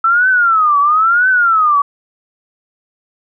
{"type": "tone with vibrato", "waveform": "sine", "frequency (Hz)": 1318.5, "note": "E6", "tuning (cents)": 0, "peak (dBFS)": -8, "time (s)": [0.04, 1.82], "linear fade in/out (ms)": 5, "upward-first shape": "triangle", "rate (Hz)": 1, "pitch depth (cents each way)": 270, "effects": []}